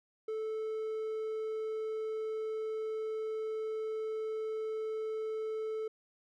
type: tone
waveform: triangle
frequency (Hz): 437.7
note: A4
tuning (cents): -9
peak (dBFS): -32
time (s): 0.28-5.88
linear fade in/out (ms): 5
effects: none